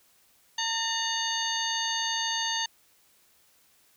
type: harmonic tone with a mistuned harmonic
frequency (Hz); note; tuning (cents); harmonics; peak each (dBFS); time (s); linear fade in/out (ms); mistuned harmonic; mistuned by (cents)
907; A#5; -48; 1 / 2 / 3 / 4 / 5 / 7; -34 / -34 / -34 / -34 / -34 / -34; 0.58-2.66; 5; 3; +100
effects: white hiss -63 dBFS RMS until 3.96 s